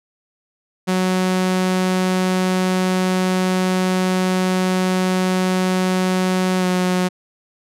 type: tone with pitch glide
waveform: sawtooth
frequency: 185 to 182.35 Hz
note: F#3 to F#3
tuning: 0 to -25 cents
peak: -12 dBFS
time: 0.87-7.09 s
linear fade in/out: 20 ms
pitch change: -25 cents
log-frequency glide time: 6.59-6.65 s
effects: low-pass 11000 Hz 12 dB/octave